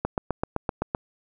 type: click train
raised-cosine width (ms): 1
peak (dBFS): -10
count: 8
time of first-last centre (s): 0.05-0.949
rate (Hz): 7.79
effects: none